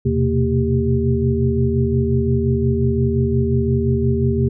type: tone cluster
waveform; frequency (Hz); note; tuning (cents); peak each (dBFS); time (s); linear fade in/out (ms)
sine; 80.9 / 125.2 / 130.9 / 229.3 / 395.2; E2 / B2 / C3 / A#3 / G4; -32 / +24 / +1 / -28 / +14; -21; 0.05-4.49; 10
effects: none